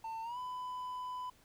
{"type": "tone with pitch glide", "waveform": "triangle", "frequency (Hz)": [897, 1001], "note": ["A5", "B5"], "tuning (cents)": [33, 23], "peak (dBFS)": -37, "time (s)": [0.04, 1.3], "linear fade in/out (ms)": 5, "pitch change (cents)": 190, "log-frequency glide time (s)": [0.22, 0.38], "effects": ["pink hiss -66 dBFS RMS until 1.44 s"]}